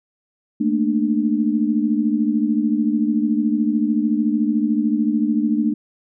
sine tone cluster, 218.2 / 231.8 / 297.8 Hz, A3 / A#3 / D4, -14 / -10 / +24 cents, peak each -20 / -21 / -20 dBFS, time 0.6-5.74 s, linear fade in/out 10 ms, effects none

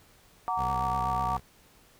sine chord, Gb augmented, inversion none, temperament just, 740 / 925 / 1156.2 Hz, Gb5 / Bb5 / D6, 0 / -14 / -27 cents, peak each -31 dBFS, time 0.48-1.37 s, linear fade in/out 0 ms
20% pulse tone with vibrato, 64.6 Hz, C2, 21 cents flat, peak -29 dBFS, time 0.56-1.41 s, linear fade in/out 50 ms, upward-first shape sine, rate 8.1 Hz, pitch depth 110 cents each way
effects pink hiss -59 dBFS RMS until 1.99 s

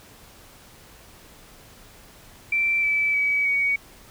sine tone with pitch steps, 2342 / 2310 / 2278 / 2247 Hz, D7 / D7 / C#7 / C#7, -5 / -29 / +47 / +23 cents, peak -19 dBFS, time 2.52-3.76 s, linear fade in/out 5 ms, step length 310 ms, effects pink hiss -49 dBFS RMS until 4.1 s

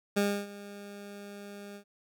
20% pulse tone with ADSR envelope, 202.6 Hz, G#3, 43 cents flat, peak -19 dBFS, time 0.16-1.84 s, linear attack 13 ms, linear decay 290 ms, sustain -19 dB, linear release 83 ms, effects none

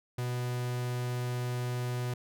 45% pulse tone, 123.47 Hz, B2, in tune, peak -31 dBFS, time 0.18-2.14 s, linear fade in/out 5 ms, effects none

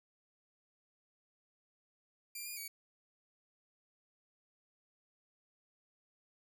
5% pulse tone with pitch steps, 2381 / 2427 / 2263 Hz, D7 / D#7 / C#7, +23 / -44 / +35 cents, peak -33 dBFS, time 2.35-2.68 s, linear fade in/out 5 ms, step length 110 ms, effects none

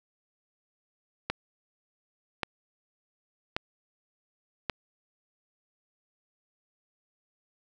click train, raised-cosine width 0.3 ms, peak -12 dBFS, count 4, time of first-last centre 1.3-4.698 s, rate 0.883 Hz, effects none

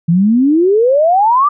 sine exponential sweep, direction up, 161.3 to 1211 Hz, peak -7 dBFS, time 0.08-1.49 s, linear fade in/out 10 ms, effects none

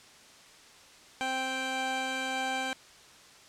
15% pulse tone pair together, 261.9 / 784 Hz, C4 / G5, +2 / 0 cents, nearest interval octave + perfect fifth, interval 1898 cents, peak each -30 / -25 dBFS, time 1.21-2.73 s, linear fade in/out 0 ms, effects white hiss -54 dBFS RMS until 3.48 s + low-pass 7000 Hz 12 dB/octave

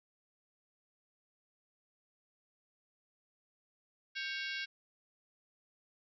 harmonic tone with a mistuned harmonic, 554.4 Hz, C#5, in tune, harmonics 3 / 4 / 5 / 6 / 7 / 8 / 9 / 10, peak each -41 / -43 / -45 / -47 / -48 / -49 / -50 / -51 dBFS, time 4.15-4.66 s, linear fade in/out 20 ms, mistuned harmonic 3, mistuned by -92 cents, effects none

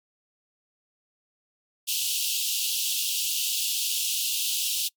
pink high-pass noise, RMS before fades -27 dBFS, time 1.87-4.89 s, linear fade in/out 20 ms, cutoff 2700 Hz, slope 96 dB/octave, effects noise-tail reverb RT60 0.1 s tail -25 dB re dry + MP3 96 kbps

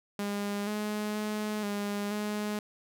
sawtooth tone with pitch steps, 203.3 / 210.7 / 212.1 / 204 / 209.5 Hz, G#3 / G#3 / G#3 / G#3 / G#3, -37 / +25 / +37 / -31 / +15 cents, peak -27 dBFS, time 0.19-2.59 s, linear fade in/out 2 ms, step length 480 ms, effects none

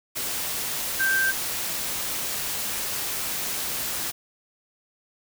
sine tone in noise, 1568 Hz, G6, in tune, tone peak -20 dBFS, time 0.99-1.32 s, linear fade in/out 20 ms, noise white, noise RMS -29 dBFS, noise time 0.15-4.12 s, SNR +6 dB, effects none

